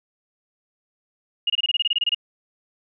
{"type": "tone bursts", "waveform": "sine", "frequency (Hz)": 2860, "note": "F7", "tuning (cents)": 41, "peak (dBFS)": -17, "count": 13, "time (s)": [1.47, 2.147], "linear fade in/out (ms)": 5, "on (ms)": 29, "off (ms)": 25, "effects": []}